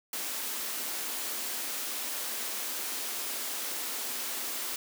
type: high-pass noise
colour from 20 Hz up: white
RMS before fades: -35 dBFS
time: 0.13-4.76 s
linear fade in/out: 2 ms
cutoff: 210 Hz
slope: 96 dB/octave
effects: none